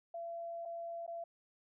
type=tone with dropouts; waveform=sine; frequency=677 Hz; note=E5; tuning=46 cents sharp; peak=-40 dBFS; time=0.14-1.24 s; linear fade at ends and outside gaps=5 ms; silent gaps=0.653-0.656 / 1.065-1.077 s; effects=none